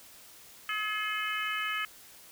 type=harmonic tone with a mistuned harmonic; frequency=425.7 Hz; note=G#4; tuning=43 cents sharp; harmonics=3 / 4 / 5 / 6 / 7; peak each=-35 / -36 / -37 / -38 / -38 dBFS; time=0.69-1.85 s; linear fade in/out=2 ms; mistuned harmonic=7; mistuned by=+18 cents; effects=white hiss -53 dBFS RMS until 2.31 s